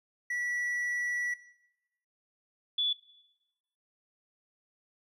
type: tone pair in turn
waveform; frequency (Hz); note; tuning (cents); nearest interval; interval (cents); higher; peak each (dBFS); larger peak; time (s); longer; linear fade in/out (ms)
triangle / sine; 1948 / 3444; B6 / A7; -24 / -38; minor seventh; 986; second; -29 / -26; second; 0.3-1.34 / 2.78-2.93; first; 5
effects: noise-tail reverb RT60 0.9 s tail -17 dB re dry + resampled to 32000 Hz